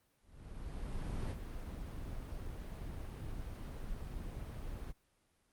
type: noise with ADSR envelope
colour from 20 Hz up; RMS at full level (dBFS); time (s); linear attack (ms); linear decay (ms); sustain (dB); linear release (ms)
brown; -37; 0.21-4.93; 1100; 33; -6; 28
effects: pink hiss -75 dBFS RMS until 5.52 s + Opus 32 kbps